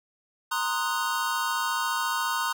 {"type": "chord", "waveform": "square", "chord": "C half-diminished seventh", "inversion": "third", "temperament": "equal", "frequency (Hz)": [932.3, 1046.5, 1244.5, 1480], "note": ["Bb5", "C6", "Eb6", "Gb6"], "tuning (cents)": [0, 0, 0, 0], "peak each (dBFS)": -32, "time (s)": [0.51, 2.53], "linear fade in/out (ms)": 10, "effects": []}